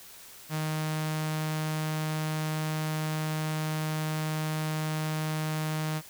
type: tone with notch filter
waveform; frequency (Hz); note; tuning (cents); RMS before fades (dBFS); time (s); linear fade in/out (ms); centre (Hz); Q
sawtooth; 155.56; D#3; 0; -31; 0.49-6.02; 50; 380; 1.5
effects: white hiss -49 dBFS RMS until 6.09 s